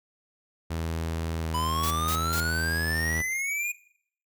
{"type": "tone with vibrato", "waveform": "sawtooth", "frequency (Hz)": 81.2, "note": "E2", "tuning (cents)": -26, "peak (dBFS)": -25, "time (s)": [0.7, 3.22], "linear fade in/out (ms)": 10, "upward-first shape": "square", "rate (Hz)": 0.69, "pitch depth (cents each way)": 12}
{"type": "exponential sweep", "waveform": "square", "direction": "up", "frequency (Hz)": [987.8, 2467], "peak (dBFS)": -28, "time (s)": [1.54, 3.72], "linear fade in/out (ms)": 5}
{"type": "noise bursts", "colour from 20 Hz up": "white", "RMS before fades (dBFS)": -32, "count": 3, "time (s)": [1.83, 2.404], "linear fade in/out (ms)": 5, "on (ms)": 78, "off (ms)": 170}
{"effects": ["noise-tail reverb RT60 0.6 s tail -18 dB re dry"]}